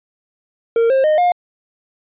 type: tone with pitch steps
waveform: triangle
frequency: 460.8 / 532.4 / 615.1 / 710.7 Hz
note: A#4 / C5 / D#5 / F5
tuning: -20 / +30 / -20 / +30 cents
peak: -9 dBFS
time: 0.76-1.32 s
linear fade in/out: 2 ms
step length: 140 ms
effects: resampled to 8000 Hz